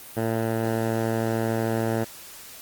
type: tone with low-pass filter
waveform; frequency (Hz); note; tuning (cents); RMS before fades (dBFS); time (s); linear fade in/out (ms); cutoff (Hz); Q
10% pulse; 113.2; A2; +50; -25; 0.16-2.05; 20; 1400; 0.83
effects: white hiss -43 dBFS RMS until 2.61 s + Opus 32 kbps